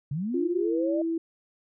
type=linear sweep; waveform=sine; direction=up; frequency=130.81 to 623 Hz; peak=-27 dBFS; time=0.11-1.02 s; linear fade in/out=5 ms
type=tone with pitch glide; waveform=sine; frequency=349.2 to 329.8 Hz; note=F4 to E4; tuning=0 to +1 cents; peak=-25 dBFS; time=0.34-1.18 s; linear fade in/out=5 ms; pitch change=-99 cents; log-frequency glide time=0.59-0.76 s
effects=none